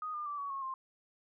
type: tone with pitch steps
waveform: sine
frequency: 1244.5 / 1204.2 / 1165.2 / 1127.5 / 1090.9 / 1055.6 Hz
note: D#6 / D6 / D6 / C#6 / C#6 / C6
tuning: 0 / +43 / -14 / +29 / -28 / +15 cents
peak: -36 dBFS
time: 0.02-0.74 s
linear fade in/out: 2 ms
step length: 120 ms
effects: none